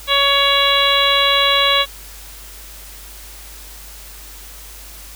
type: harmonic tone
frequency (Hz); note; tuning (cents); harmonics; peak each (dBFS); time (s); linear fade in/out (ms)
560; C#5; +18; 1 / 2 / 3 / 4 / 5 / 6 / 7; -21 / -18 / -23 / -21 / -21 / -17 / -19; 0.07-1.86; 50
effects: added 50 Hz sine -38 dBFS peak until 5.15 s + white hiss -38 dBFS RMS until 5.15 s